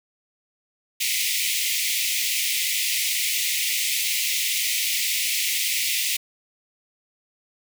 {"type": "high-pass noise", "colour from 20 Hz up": "pink", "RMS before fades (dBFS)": -24, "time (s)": [1, 6.17], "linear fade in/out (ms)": 10, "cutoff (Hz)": 2000, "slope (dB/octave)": 96, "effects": []}